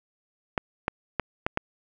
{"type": "clicks", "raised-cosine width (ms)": 0.5, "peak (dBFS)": -9, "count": 5, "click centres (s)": [0.578, 0.881, 1.197, 1.465, 1.574], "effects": []}